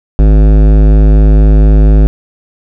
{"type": "tone with hard clipping", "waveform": "sine", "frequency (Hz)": 52.1, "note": "G#1", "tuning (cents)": 6, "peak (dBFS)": -4, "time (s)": [0.19, 2.07], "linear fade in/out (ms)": 0, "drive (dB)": 16, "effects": []}